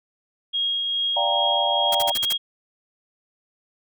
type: tone with tremolo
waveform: sine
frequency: 3270 Hz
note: G#7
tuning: 28 cents flat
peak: -20 dBFS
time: 0.53-2.38 s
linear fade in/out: 20 ms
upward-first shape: triangle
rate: 2.4 Hz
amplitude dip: 30%
type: chord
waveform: sine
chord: G minor seventh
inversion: second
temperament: equal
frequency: 587.3 / 698.5 / 784 / 932.3 Hz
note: D5 / F5 / G5 / Bb5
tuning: 0 / 0 / 0 / 0 cents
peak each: -26 dBFS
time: 1.16-2.12 s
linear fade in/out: 10 ms
type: noise bursts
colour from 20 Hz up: white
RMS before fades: -27 dBFS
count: 6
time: 1.92-2.329 s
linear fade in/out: 5 ms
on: 29 ms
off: 47 ms
effects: none